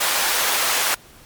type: high-pass noise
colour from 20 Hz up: pink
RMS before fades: -20 dBFS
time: 0-0.95 s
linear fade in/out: 10 ms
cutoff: 810 Hz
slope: 12 dB/octave
effects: pink hiss -47 dBFS RMS until 1.25 s + MP3 96 kbps